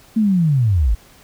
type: linear sweep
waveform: sine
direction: down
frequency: 227.9 to 45.39 Hz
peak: -12 dBFS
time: 0.16-0.95 s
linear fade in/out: 10 ms
effects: pink hiss -48 dBFS RMS until 1.23 s